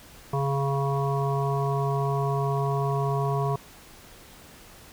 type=harmonic tone; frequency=138.59 Hz; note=C#3; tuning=in tune; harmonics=1 / 3 / 5 / 7 / 8; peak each=-25 / -30 / -32 / -33 / -34 dBFS; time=0.33-3.56 s; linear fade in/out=5 ms; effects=pink hiss -49 dBFS RMS until 4.92 s